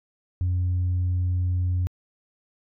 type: tone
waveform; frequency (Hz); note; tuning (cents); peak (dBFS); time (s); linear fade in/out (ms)
sine; 90; F#2; -47; -19; 0.41-1.87; 0
effects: tanh soft clip ceiling -19 dBFS